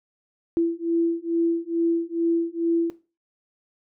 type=beating tone pair; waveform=sine; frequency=333.9 / 336.2 Hz; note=E4 / E4; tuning=+22 / +34 cents; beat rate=2.3 Hz; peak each=-23 dBFS; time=0.57-2.9 s; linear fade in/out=0 ms; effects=noise-tail reverb RT60 0.3 s tail -17 dB re dry